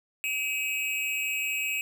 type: tone with amplitude modulation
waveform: square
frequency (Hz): 2559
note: D#7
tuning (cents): +48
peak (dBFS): -24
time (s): 0.24-1.81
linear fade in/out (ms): 0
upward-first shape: sine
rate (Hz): 245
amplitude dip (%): 95
effects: none